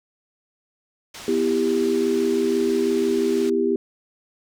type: low-pass noise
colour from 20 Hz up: white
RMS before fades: -39 dBFS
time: 1.14-3.5 s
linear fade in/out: 5 ms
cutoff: 5800 Hz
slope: 12 dB/octave
type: chord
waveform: sine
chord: E minor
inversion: second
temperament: just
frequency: 247.2 / 329.6 / 395.6 Hz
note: B3 / E4 / G4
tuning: +2 / 0 / +16 cents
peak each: -24 / -24 / -20 dBFS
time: 1.28-3.76 s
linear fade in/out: 2 ms
effects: none